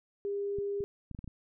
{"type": "tone", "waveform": "sine", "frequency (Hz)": 402.7, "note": "G4", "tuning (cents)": 47, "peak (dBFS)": -31, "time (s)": [0.25, 0.84], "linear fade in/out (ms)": 0}
{"type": "clicks", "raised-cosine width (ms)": 5, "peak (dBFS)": -30, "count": 7, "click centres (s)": [0.586, 0.806, 1.113, 1.148, 1.19, 1.243, 1.277]}
{"effects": []}